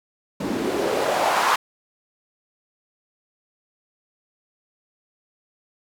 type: noise with band-pass filter sweep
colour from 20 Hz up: white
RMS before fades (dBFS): -22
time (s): 0.4-1.56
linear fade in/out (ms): 5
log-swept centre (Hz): 220 to 1100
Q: 2.2
effects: none